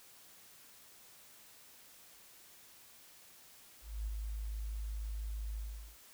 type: tone with ADSR envelope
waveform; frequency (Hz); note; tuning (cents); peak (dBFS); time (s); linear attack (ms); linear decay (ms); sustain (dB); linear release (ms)
sine; 53; G#1; +36; -34; 3.81-5.97; 260; 15; -3; 400
effects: white hiss -59 dBFS RMS until 6.13 s